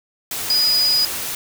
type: tone in noise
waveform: sine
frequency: 4942 Hz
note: D#8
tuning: 13 cents flat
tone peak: -14 dBFS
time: 0.5-1.05 s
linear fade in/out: 2 ms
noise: white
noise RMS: -26 dBFS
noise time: 0.31-1.35 s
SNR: +9 dB
effects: none